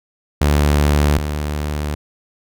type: tone pair in turn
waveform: sawtooth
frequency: 73.4 / 74.42 Hz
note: D2 / D2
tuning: 0 / +24 cents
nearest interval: unison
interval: 24 cents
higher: second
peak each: -8 / -16 dBFS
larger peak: first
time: 0.41-1.18 / 1.18-1.95 s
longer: neither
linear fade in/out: 5 ms
effects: none